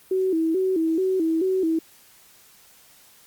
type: tone with vibrato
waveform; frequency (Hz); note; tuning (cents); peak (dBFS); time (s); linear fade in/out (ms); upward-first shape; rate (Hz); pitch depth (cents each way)
sine; 349.2; F4; 0; -19; 0.11-1.79; 5; square; 2.3; 130
effects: white hiss -53 dBFS RMS until 3.26 s + Opus 32 kbps